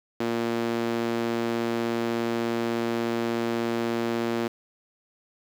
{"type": "tone with high-pass filter", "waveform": "sawtooth", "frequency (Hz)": 116.54, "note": "A#2", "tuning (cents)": 0, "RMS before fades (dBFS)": -27, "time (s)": [0.2, 4.48], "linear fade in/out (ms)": 5, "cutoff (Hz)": 290, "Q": 2.2, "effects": ["low-pass 5000 Hz 12 dB/octave", "8-bit"]}